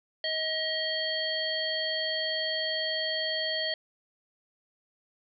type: harmonic tone with a mistuned harmonic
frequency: 633 Hz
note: D#5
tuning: 30 cents sharp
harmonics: 1 / 3 / 5 / 7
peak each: -34 / -34 / -33 / -33 dBFS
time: 0.24-3.74 s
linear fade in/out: 2 ms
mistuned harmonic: 5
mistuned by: +26 cents
effects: none